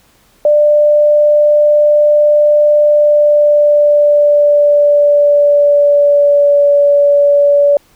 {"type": "tone with pitch glide", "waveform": "sine", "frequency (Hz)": [594, 574.1], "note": ["D5", "D5"], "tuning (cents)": [20, -39], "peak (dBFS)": -5, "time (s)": [0.45, 7.77], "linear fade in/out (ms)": 2, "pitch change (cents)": -59, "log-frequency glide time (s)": [2.79, 6.68], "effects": ["pink hiss -50 dBFS RMS until 7.95 s"]}